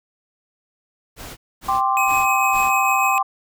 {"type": "noise bursts", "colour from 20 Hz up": "pink", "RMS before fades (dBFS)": -35, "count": 4, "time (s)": [1.16, 2.72], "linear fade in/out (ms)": 50, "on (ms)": 210, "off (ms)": 240}
{"type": "chord", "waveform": "sine", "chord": "G suspended fourth", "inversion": "none", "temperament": "equal", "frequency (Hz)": [784, 1046.5, 1174.7], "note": ["G5", "C6", "D6"], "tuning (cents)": [0, 0, 0], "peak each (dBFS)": [-20, -20, -22], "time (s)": [1.68, 3.23], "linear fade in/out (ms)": 10}
{"type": "tone with tremolo", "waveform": "square", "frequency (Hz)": 2539, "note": "D#7", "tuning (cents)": 34, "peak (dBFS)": -20, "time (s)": [1.97, 3.18], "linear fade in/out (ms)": 0, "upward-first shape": "sine", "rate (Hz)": 6.7, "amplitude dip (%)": 30}
{"effects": []}